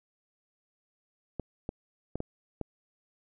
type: clicks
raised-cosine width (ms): 2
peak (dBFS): -20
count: 5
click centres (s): 1.397 / 1.691 / 2.156 / 2.204 / 2.613
effects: none